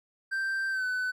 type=tone with pitch glide; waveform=triangle; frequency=1568 to 1505 Hz; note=G6 to F#6; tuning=0 to +29 cents; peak=-26 dBFS; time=0.31-1.12 s; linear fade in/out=20 ms; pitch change=-71 cents; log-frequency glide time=0.7-0.85 s; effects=none